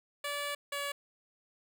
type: tone pair in turn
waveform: 10% pulse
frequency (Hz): 577 / 568.4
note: D5 / C#5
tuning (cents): -31 / +43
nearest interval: unison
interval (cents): 26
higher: first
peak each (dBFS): -26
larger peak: neither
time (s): 0.24-0.55 / 0.72-0.92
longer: first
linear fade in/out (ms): 5
effects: none